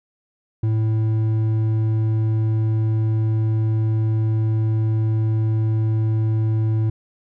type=tone with hard clipping; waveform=triangle; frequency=110 Hz; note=A2; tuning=in tune; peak=-18 dBFS; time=0.63-6.9 s; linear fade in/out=5 ms; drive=9 dB; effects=none